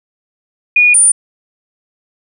sine tone pair in turn, 2451 / 9254 Hz, D#7 / D9, -27 / -27 cents, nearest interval octave + major seventh, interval 2300 cents, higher second, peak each -5 dBFS, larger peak neither, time 0.76-0.94 / 0.94-1.12 s, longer neither, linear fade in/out 5 ms, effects none

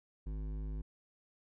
triangle tone with hard clipping, 51.91 Hz, G#1, in tune, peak -39 dBFS, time 0.26-0.82 s, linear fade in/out 10 ms, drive 16 dB, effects none

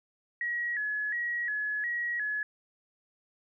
sine tone with vibrato, 1800 Hz, A6, 39 cents sharp, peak -29 dBFS, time 0.41-2.43 s, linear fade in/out 2 ms, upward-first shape square, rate 1.4 Hz, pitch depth 100 cents each way, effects none

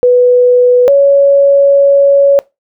sine tone pair in turn, 493.9 / 559.4 Hz, B4 / C#5, 0 / +16 cents, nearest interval major second, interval 216 cents, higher second, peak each -3 dBFS, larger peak neither, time 0.03-0.88 / 0.88-2.39 s, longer second, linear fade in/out 0 ms, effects noise-tail reverb RT60 0.2 s tail -21 dB re dry

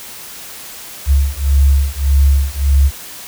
sine beating tone pair, 68.6 / 70.3 Hz, C#2 / C#2, -17 / +25 cents, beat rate 1.7 Hz, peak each -12 dBFS, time 1.06-2.91 s, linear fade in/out 50 ms, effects white hiss -32 dBFS RMS until 3.27 s

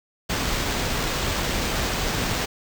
pink noise with sample-and-hold, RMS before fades -25 dBFS, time 0.29-2.46 s, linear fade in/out 10 ms, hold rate 11025 Hz, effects none

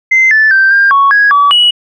sine tone with pitch steps, 2072 / 1751 / 1563 / 1599 / 1111 / 1657 / 1144 / 2927 Hz, C7 / A6 / G6 / G6 / C#6 / G#6 / D6 / F#7, -17 / -9 / -6 / +34 / +4 / -4 / -46 / -19 cents, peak -3 dBFS, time 0.11-1.71 s, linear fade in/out 10 ms, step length 200 ms, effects tanh soft clip ceiling 0 dBFS

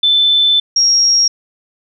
sine tone pair in turn, 3524 / 5594 Hz, A7 / F8, +2 / +2 cents, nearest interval minor sixth, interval 800 cents, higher second, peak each -8 dBFS, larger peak neither, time 0.03-0.6 / 0.76-1.28 s, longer first, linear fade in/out 5 ms, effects none

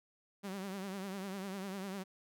sawtooth tone with vibrato, 193.7 Hz, G3, 20 cents flat, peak -36 dBFS, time 0.43-2.04 s, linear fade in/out 20 ms, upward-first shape triangle, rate 10 Hz, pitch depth 96 cents each way, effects none

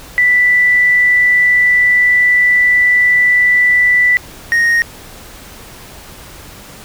sine / triangle tone pair in turn, 1975.5 / 1864.6 Hz, B6 / A#6, 0 / 0 cents, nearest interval minor second, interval 100 cents, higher first, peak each -7 dBFS, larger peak neither, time 0.18-4.17 / 4.52-4.82 s, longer first, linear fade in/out 0 ms, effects pink hiss -35 dBFS RMS until 6.84 s

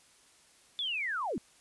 sine linear sweep, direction down, 3536 to 177.7 Hz, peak -31 dBFS, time 0.79-1.38 s, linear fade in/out 0 ms, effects white hiss -62 dBFS RMS until 1.6 s + resampled to 24000 Hz

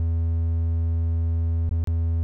triangle tone with dropouts, 82.7 Hz, E2, 6 cents sharp, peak -18 dBFS, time 0-2.23 s, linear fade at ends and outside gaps 0 ms, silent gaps 1.693-1.711 / 1.84-1.873 s, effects none

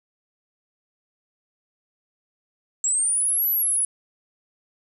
sine linear two-way sweep, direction up then down, 7459 to 11980 to 10070 Hz, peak -19 dBFS, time 2.84-3.85 s, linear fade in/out 2 ms, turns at 3.49 s, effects none

